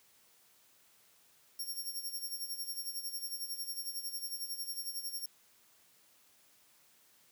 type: tone with tremolo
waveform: 10% pulse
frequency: 5530 Hz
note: F8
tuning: 18 cents flat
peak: -30 dBFS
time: 1.59-5.26 s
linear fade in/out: 5 ms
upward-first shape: sine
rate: 11 Hz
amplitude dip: 70%
effects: white hiss -66 dBFS RMS until 7.31 s + high-pass 80 Hz 12 dB/octave